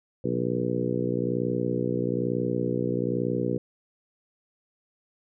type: harmonic tone with a mistuned harmonic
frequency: 61.1 Hz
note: B1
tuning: 18 cents flat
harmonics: 2 / 3 / 4 / 5 / 6 / 7 / 8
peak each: -32 / -32 / -32 / -32 / -32 / -32 / -32 dBFS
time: 0.24-3.58 s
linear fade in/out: 5 ms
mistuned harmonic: 2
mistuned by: +60 cents
effects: none